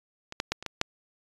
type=clicks; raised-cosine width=0.2 ms; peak=-21 / -10 / -9 / -23 / -15 / -6 dBFS; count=6; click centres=0.324 / 0.401 / 0.52 / 0.626 / 0.663 / 0.814 s; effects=resampled to 24000 Hz